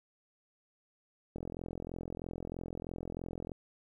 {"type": "click train", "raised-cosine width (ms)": 2, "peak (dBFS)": -27, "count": 94, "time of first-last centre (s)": [1.36, 3.518], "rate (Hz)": 43.1, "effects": ["11-bit"]}